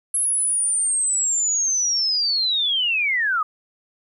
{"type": "linear sweep", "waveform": "sine", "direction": "down", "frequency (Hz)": [10850, 1200], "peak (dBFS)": -18, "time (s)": [0.14, 3.43], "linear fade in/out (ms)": 5, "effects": ["10-bit"]}